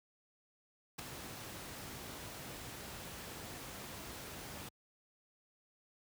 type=noise with ADSR envelope; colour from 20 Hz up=pink; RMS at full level=-39 dBFS; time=0.98-4.69 s; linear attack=13 ms; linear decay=4 ms; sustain=-8 dB; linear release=5 ms; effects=high-pass 60 Hz 12 dB/octave